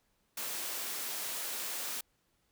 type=high-pass noise; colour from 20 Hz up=white; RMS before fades=-38 dBFS; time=0.37-2.01 s; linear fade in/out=5 ms; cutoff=260 Hz; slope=12 dB/octave; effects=pink hiss -75 dBFS RMS until 2.51 s